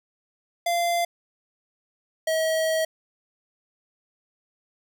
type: tone pair in turn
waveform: square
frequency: 690 / 639.8 Hz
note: F5 / D#5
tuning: -21 / +48 cents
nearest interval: minor second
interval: 131 cents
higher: first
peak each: -22 dBFS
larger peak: neither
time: 0.66-1.05 / 2.27-2.85 s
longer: second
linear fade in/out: 5 ms
effects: none